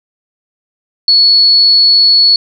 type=tone; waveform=sine; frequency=4397 Hz; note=C#8; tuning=15 cents flat; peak=-4 dBFS; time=1.08-2.36 s; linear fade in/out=2 ms; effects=none